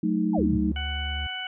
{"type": "chord", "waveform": "sine", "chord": "D# diminished", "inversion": "first", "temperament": "equal with one note detuned", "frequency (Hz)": [185, 218.5, 311.1], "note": ["F#3", "A3", "D#4"], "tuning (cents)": [0, -12, 0], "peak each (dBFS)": -26, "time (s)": [0.03, 0.72], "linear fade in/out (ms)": 5}
{"type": "exponential sweep", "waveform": "sine", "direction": "down", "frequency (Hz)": [932.3, 87.4], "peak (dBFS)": -26, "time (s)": [0.33, 0.58], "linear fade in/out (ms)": 20}
{"type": "tone with vibrato", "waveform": "triangle", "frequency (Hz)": 73.42, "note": "D2", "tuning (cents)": 0, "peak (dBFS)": -27, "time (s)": [0.38, 1.27], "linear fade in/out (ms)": 5, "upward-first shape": "sine", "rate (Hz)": 10, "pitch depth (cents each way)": 13}
{"type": "harmonic tone", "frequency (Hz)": 745, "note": "F#5", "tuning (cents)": 12, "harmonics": [1, 2, 3, 4], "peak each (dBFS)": [-39, -36, -38, -33], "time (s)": [0.76, 1.47], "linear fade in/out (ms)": 2}
{"effects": []}